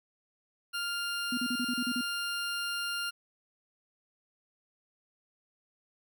20% pulse tone, 1400 Hz, F6, 4 cents sharp, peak -27 dBFS, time 0.73-3.11 s, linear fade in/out 20 ms
sine tone bursts, 246.9 Hz, B3, in tune, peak -30 dBFS, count 8, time 1.32-2.012 s, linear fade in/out 5 ms, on 55 ms, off 36 ms
effects none

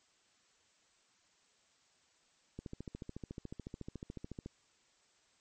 click train, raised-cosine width 3 ms, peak -30 dBFS, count 27, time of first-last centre 2.59-4.461 s, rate 13.9 Hz, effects white hiss -71 dBFS RMS until 5.4 s + MP3 32 kbps

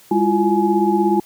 sine tone cluster, 203.5 / 335.4 / 352.1 / 841 Hz, G#3 / E4 / F4 / G#5, -35 / +30 / +14 / +22 cents, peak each -19 dBFS, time 0.11-1.2 s, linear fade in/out 5 ms, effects white hiss -48 dBFS RMS until 1.25 s + high-pass 60 Hz 12 dB/octave

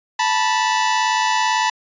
sawtooth tone pair together, 880 / 977.9 Hz, A5 / B5, 0 / -17 cents, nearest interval major second, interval 183 cents, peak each -15 dBFS, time 0.19-1.7 s, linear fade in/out 5 ms, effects resampled to 16000 Hz

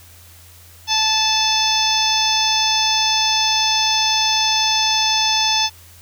harmonic tone with a mistuned harmonic, 874 Hz, A5, 12 cents flat, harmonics 1 / 2 / 3 / 4 / 5 / 6 / 7, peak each -21 / -30 / -24 / -20 / -26 / -20 / -24 dBFS, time 0.87-5.7 s, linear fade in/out 50 ms, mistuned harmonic 7, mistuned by +22 cents, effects added 86 Hz sine -45 dBFS peak until 6.01 s + white hiss -46 dBFS RMS until 6.01 s

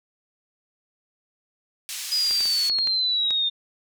pink band-pass noise, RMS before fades -33 dBFS, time 1.89-2.69 s, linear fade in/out 0 ms, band 3600 to 11000 Hz, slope 12 dB/octave
sine exponential sweep, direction down, 4978 to 3621 Hz, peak -20 dBFS, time 2.11-3.5 s, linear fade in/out 20 ms
clicks, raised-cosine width 0.2 ms, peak -17 dBFS, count 7, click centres 2.31 / 2.407 / 2.456 / 2.698 / 2.787 / 2.873 / 3.307 s
effects none

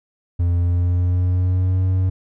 triangle tone with pitch glide, 86.9 to 93.14 Hz, F2 to F#2, -8 to +12 cents, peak -13 dBFS, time 0.39-2.1 s, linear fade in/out 10 ms, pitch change +120 cents, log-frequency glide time 0.56-1.84 s, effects none

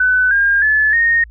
sine tone with pitch steps, 1504 / 1611.9 / 1727.6 / 1851.6 Hz, F#6 / G6 / A6 / A#6, +28 / +48 / -32 / -12 cents, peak -10 dBFS, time 0-1.24 s, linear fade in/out 5 ms, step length 310 ms, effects added 56 Hz sine -35 dBFS peak until 1.3 s

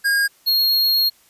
square tone pair in turn, 1625 / 4277 Hz, G#6 / C8, -38 / +37 cents, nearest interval octave + perfect fourth, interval 1675 cents, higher second, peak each -16 / -15 dBFS, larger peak second, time 0.04-0.28 / 0.46-1.1 s, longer second, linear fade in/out 20 ms, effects white hiss -55 dBFS RMS until 1.29 s + resampled to 32000 Hz

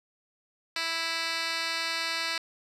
10% pulse tone with band-pass filter, 329.6 Hz, E4, in tune, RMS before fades -31 dBFS, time 0.76-2.38 s, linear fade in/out 2 ms, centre 3500 Hz, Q 2.7, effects none

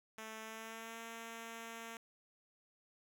5% pulse tone with pitch glide, 220 to 228.5 Hz, A3 to A#3, 0 to -34 cents, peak -35 dBFS, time 0.18-1.97 s, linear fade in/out 2 ms, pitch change +66 cents, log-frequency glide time 0.42-0.99 s, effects none

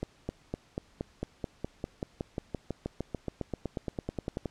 accelerating click train, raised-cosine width 2 ms, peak -19 dBFS, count 29, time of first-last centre 0.03-4.457 s, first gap 260 ms, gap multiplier 0.96, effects pink hiss -62 dBFS RMS until 4.5 s + low-pass 7000 Hz 12 dB/octave

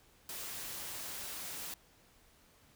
white noise, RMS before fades -43 dBFS, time 0.29-1.74 s, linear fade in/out 2 ms, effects pink hiss -65 dBFS RMS until 2.75 s

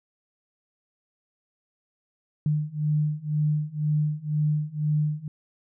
sine beating tone pair, 150 / 152 Hz, D3 / D#3, +37 / -40 cents, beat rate 2 Hz, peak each -26 / -25 dBFS, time 2.46-5.28 s, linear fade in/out 2 ms, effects none

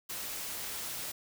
white noise, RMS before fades -39 dBFS, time 0.09-1.12 s, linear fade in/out 10 ms, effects none

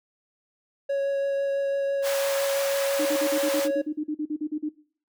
triangle tone with vibrato, 554.4 Hz, C#5, in tune, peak -21 dBFS, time 0.89-3.82 s, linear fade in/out 10 ms, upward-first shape triangle, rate 6 Hz, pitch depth 9 cents each way
pink high-pass noise, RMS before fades -32 dBFS, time 2.02-3.69 s, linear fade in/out 50 ms, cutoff 710 Hz, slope 24 dB/octave
sine tone bursts, 302.9 Hz, D#4, 46 cents flat, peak -25 dBFS, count 16, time 2.99-4.692 s, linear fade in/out 10 ms, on 67 ms, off 42 ms
effects noise-tail reverb RT60 0.5 s tail -20 dB re dry

